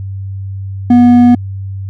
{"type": "tone with hard clipping", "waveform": "sine", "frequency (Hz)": 242.9, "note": "B3", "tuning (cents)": -29, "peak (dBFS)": -4, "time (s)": [0.9, 1.35], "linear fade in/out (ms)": 5, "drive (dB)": 5, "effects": ["added 97 Hz sine -19 dBFS peak until 1.89 s"]}